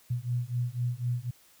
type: beating tone pair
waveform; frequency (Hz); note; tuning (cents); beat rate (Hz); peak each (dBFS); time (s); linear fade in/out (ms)
sine; 120.1 / 124.1; B2 / B2; -48 / +9; 4; -31; 0.1-1.31; 10
effects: white hiss -60 dBFS RMS until 1.6 s